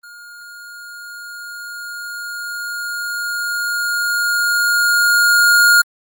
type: tone with level ramp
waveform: square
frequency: 1423 Hz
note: F6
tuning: 32 cents sharp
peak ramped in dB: -37 to -8 dBFS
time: 0.03-5.82 s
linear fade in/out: 10 ms
effects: Opus 24 kbps